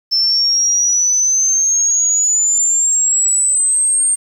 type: exponential sweep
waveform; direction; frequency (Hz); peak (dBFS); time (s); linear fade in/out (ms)
sine; up; 5310 to 8700; -11; 0.11-4.16; 20
effects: 7-bit